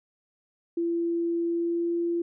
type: tone with pitch glide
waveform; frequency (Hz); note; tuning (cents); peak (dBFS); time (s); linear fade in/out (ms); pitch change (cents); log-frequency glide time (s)
sine; 338.7 to 341.5; E4 to F4; +47 to -39; -24; 0.77-2.22; 5; +14; 1.45-1.95
effects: none